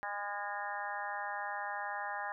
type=harmonic tone with a mistuned harmonic; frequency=203.6 Hz; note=G#3; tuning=34 cents flat; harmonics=3 / 4 / 5 / 6 / 7 / 8 / 9; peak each=-48 / -40 / -44 / -47 / -47 / -43 / -45 dBFS; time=0.03-2.32 s; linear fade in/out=0 ms; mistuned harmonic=8; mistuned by=+22 cents; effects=none